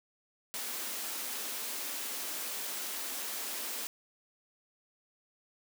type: high-pass noise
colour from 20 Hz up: white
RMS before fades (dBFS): -38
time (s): 0.54-3.87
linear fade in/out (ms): 0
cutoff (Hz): 210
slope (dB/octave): 96
effects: none